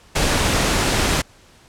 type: noise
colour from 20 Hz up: pink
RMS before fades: -18 dBFS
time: 0.15-1.22 s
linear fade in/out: 10 ms
effects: pink hiss -50 dBFS RMS until 1.68 s + low-pass 9000 Hz 12 dB/octave